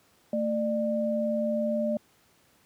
sine tone pair together, 224 / 598 Hz, A3 / D5, +31 / +31 cents, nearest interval octave + perfect fourth, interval 1700 cents, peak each -28 / -27 dBFS, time 0.33-1.97 s, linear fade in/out 2 ms, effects pink hiss -63 dBFS RMS until 2.65 s + high-pass 100 Hz 12 dB/octave

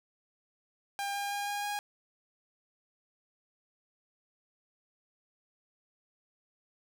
sawtooth tone with pitch steps, 801 / 806.1 / 811.2 / 816.4 / 821.6 Hz, G5 / G5 / G#5 / G#5 / G#5, +37 / +48 / -41 / -30 / -19 cents, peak -29 dBFS, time 0.99-1.79 s, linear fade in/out 0 ms, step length 160 ms, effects none

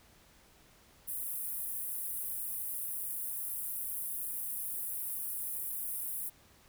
pink high-pass noise, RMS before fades -38 dBFS, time 1.07-6.3 s, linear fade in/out 20 ms, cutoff 9800 Hz, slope 48 dB/octave, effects pink hiss -62 dBFS RMS until 6.68 s

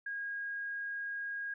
sine tone, 1634 Hz, G#6, 29 cents flat, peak -36 dBFS, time 0.06-1.54 s, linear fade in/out 5 ms, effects none

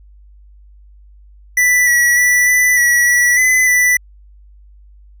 square tone with pitch steps, 1978 / 1933 / 1965 / 1986 / 1934 / 1946 / 2017 / 1978 Hz, B6 / B6 / B6 / B6 / B6 / B6 / B6 / B6, +2 / -38 / -9 / +9 / -37 / -26 / +36 / +2 cents, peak -10 dBFS, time 1.57-3.97 s, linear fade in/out 5 ms, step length 300 ms, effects added 50 Hz sine -40 dBFS peak until 5.2 s

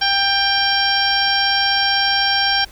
harmonic tone with a mistuned harmonic, 792 Hz, G5, 18 cents sharp, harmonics 1 / 2 / 3 / 4 / 5 / 6 / 7, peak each -21 / -20 / -27 / -21 / -29 / -25 / -20 dBFS, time 0.01-2.65 s, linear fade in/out 10 ms, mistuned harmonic 6, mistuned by -33 cents, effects added 50 Hz sine -44 dBFS peak until 2.71 s + pink hiss -45 dBFS RMS until 2.71 s

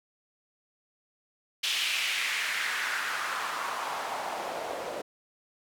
white noise with band-pass filter sweep, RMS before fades -32 dBFS, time 1.63-5.02 s, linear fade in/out 10 ms, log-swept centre 3100 to 520 Hz, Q 2.4, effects none

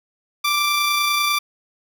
15% pulse tone with amplitude modulation, 1174.7 Hz, D6, in tune, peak -10 dBFS, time 0.44-1.39 s, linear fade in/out 10 ms, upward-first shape sine, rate 30.1 Hz, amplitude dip 25%, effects none

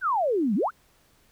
sine exponential two-way sweep, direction down then up, 1600 to 185 to 1600 Hz, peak -21 dBFS, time 0.01-0.71 s, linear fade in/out 50 ms, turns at 0.55 s, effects pink hiss -62 dBFS RMS until 1.31 s

